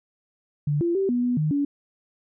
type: tone with pitch steps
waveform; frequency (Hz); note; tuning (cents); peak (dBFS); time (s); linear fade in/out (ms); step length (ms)
sine; 146.6 / 342.1 / 388.3 / 243.9 / 245.8 / 153.3 / 285; D3 / F4 / G4 / B3 / B3 / D#3 / C#4; -3 / -36 / -16 / -21 / -8 / -25 / +48; -20; 0.67-1.65; 5; 140
effects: none